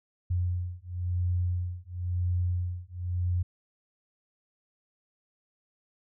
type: beating tone pair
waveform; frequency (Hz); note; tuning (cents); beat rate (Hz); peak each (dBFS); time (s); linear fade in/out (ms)
sine; 88.6 / 89.57; F2 / F2; +25 / +44; 0.97; -30; 0.3-3.43; 10
effects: none